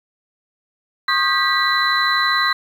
sine tone cluster, 1085 / 1224 / 1588 / 1952 / 4014 Hz, C#6 / D#6 / G6 / B6 / B7, -37 / -29 / +22 / -21 / +27 cents, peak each -22 / -22 / -22 / -20 / -21 dBFS, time 1.08-2.53 s, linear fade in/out 5 ms, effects 7-bit

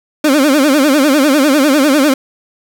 30% pulse tone with vibrato, 283.8 Hz, C#4, 41 cents sharp, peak -5 dBFS, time 0.24-2.14 s, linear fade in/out 5 ms, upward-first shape sine, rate 10 Hz, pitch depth 160 cents each way, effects none

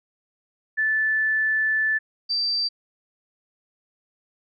sine tone pair in turn, 1750 / 4672 Hz, A6 / D8, -10 / -10 cents, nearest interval octave + perfect fourth, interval 1700 cents, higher second, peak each -19 / -21 dBFS, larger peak first, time 0.77-1.99 / 2.29-2.69 s, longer first, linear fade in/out 20 ms, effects none

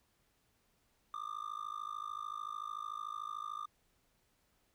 triangle tone with amplitude modulation, 1200 Hz, D6, 37 cents sharp, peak -34 dBFS, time 1.14-3.66 s, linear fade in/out 0 ms, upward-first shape sine, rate 53.5 Hz, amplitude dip 100%, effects pink hiss -75 dBFS RMS until 4.74 s

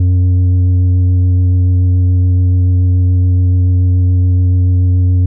sine tone with tanh clipping, 90.7 Hz, F#2, 34 cents flat, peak -8 dBFS, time 0-5.26 s, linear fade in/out 5 ms, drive 5 dB, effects none

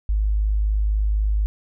sine tone, 52 Hz, G#1, 3 cents sharp, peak -17 dBFS, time 0.09-1.46 s, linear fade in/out 0 ms, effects none

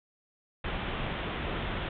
pink low-pass noise, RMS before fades -34 dBFS, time 0.64-1.89 s, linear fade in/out 5 ms, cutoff 3600 Hz, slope 96 dB/octave, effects none

